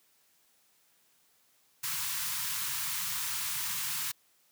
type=band-stop noise; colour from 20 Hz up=white; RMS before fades=-34 dBFS; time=1.83-4.12 s; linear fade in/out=10 ms; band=180 to 890 Hz; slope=96 dB/octave; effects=white hiss -68 dBFS RMS until 4.51 s + high-pass 100 Hz 12 dB/octave